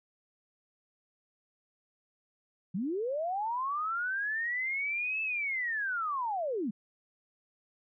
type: linear two-way sweep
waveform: sine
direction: up then down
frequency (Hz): 164.81 to 2637 to 187.3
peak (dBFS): -30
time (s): 2.74-6.71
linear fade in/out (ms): 10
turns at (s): 5.22
effects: none